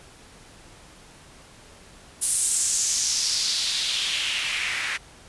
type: noise with band-pass filter sweep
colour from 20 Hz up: white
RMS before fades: -25 dBFS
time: 2.21-4.98 s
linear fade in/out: 20 ms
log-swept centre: 9700 to 1900 Hz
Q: 2.8
effects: pink hiss -49 dBFS RMS until 5.28 s + resampled to 24000 Hz